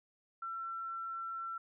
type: tone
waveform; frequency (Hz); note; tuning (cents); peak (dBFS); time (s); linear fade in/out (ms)
sine; 1348; E6; +38; -38; 0.42-1.58; 5
effects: none